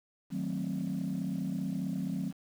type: chord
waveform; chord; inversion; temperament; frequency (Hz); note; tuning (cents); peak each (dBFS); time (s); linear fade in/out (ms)
sine; D# diminished seventh; none; equal with one note detuned; 155.56 / 185 / 220 / 263.4; D#3 / F#3 / A3 / C4; 0 / 0 / 0 / +12; -38 / -33 / -38 / -36; 0.3-2.33; 50
effects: tanh soft clip ceiling -26 dBFS + 9-bit